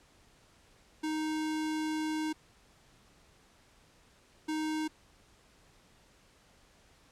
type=tone bursts at uneven times; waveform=square; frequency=311.1 Hz; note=D#4; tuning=in tune; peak=-32 dBFS; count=2; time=1.03-2.33 / 4.48-4.88 s; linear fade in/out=10 ms; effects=pink hiss -63 dBFS RMS until 7.11 s + low-pass 9000 Hz 12 dB/octave